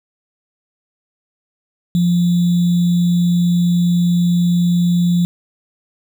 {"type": "tone with sample-and-hold", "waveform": "sine", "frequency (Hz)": 174.61, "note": "F3", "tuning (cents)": 0, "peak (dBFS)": -11, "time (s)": [1.95, 5.25], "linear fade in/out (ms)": 0, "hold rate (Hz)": 3675, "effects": []}